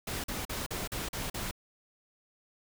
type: noise bursts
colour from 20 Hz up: pink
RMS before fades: -36 dBFS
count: 7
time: 0.07-1.512 s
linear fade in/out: 5 ms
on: 170 ms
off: 42 ms
effects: none